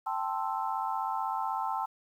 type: chord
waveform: sine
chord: A minor seventh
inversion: third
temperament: equal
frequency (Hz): 784 / 880 / 1046.5 / 1318.5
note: G5 / A5 / C6 / E6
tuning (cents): 0 / 0 / 0 / 0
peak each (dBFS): -35 / -33 / -36 / -38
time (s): 0.06-1.86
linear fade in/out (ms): 10
effects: 10-bit